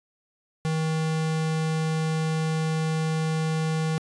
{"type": "tone", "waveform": "square", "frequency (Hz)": 158.8, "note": "D#3", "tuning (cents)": 36, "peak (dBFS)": -24, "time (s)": [0.65, 3.98], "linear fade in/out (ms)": 0, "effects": ["resampled to 22050 Hz"]}